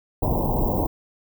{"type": "band-stop noise", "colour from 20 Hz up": "pink", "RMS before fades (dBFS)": -22, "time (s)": [0.22, 0.87], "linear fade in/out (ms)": 10, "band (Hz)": [1000, 16000], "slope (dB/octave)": 96, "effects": []}